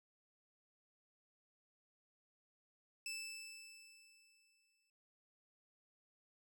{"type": "tone with exponential decay", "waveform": "20% pulse", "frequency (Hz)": 2637, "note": "E7", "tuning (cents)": 0, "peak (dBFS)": -37, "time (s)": [3.06, 4.9], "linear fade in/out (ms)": 2, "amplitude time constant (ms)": 400, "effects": []}